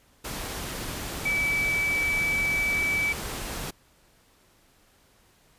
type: tone in noise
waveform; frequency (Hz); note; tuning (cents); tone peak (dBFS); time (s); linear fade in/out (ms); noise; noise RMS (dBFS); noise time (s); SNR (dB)
sine; 2300; D7; -37; -23; 1.25-3.13; 10; pink; -34; 0.24-3.71; +8
effects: pink hiss -61 dBFS RMS until 5.58 s + resampled to 32000 Hz